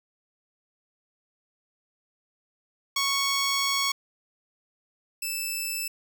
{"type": "tone pair in turn", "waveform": "10% pulse", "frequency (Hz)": [1108.7, 2637], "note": ["C#6", "E7"], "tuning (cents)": [0, 0], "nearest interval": "octave + minor third", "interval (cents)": 1500, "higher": "second", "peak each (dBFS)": [-15, -20], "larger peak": "first", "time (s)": [[2.96, 3.92], [5.22, 5.88]], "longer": "first", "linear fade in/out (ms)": 5, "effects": []}